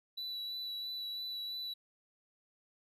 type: tone with vibrato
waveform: triangle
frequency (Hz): 3951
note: B7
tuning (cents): 0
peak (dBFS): -37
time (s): 0.17-1.74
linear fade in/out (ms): 10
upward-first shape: sine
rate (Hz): 3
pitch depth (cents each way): 14
effects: none